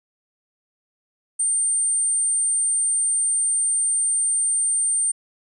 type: tone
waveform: sine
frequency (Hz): 8870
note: C#9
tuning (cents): 0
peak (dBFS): -18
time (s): 1.39-5.12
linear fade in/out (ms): 10
effects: none